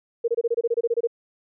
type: tone bursts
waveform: sine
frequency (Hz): 467.3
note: A#4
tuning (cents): +4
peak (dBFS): -18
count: 13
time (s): 0.24-1.073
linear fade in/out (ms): 10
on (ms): 41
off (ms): 25
effects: none